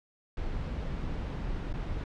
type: noise with dropouts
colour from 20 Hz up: brown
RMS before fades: -34 dBFS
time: 0.37-2.04 s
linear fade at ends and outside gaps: 2 ms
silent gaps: 1.728-1.738 s
effects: low-pass 4000 Hz 12 dB/octave